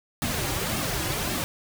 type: noise with flanger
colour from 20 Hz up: pink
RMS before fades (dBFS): -28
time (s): 0.22-1.44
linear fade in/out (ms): 0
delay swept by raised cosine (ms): 2 to 4.6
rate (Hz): 1.8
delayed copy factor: -0.7
effects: none